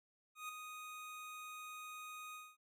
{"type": "tone with ADSR envelope", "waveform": "25% pulse", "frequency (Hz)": 1244, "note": "D#6", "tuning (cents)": -1, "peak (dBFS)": -38, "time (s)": [0.35, 2.57], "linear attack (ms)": 140, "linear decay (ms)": 4, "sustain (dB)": -6, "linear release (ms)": 230, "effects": []}